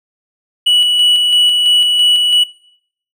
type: tone with tremolo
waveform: triangle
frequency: 2943 Hz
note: F#7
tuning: 10 cents flat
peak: -6 dBFS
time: 0.66-2.44 s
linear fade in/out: 10 ms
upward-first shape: square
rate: 3 Hz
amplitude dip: 30%
effects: noise-tail reverb RT60 0.7 s tail -21 dB re dry